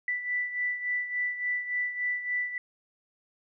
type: beating tone pair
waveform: sine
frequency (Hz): 1975.5 / 1979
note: B6 / B6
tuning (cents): 0 / +3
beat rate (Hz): 3.5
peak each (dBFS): -29 / -35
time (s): 0.08-2.58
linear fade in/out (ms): 2
effects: none